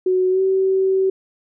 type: tone with pitch glide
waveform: sine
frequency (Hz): 370 to 381.7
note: F#4 to G4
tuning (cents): 0 to -46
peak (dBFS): -14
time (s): 0.06-1.1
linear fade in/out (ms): 5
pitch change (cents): +54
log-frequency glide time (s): 0.3-0.41
effects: none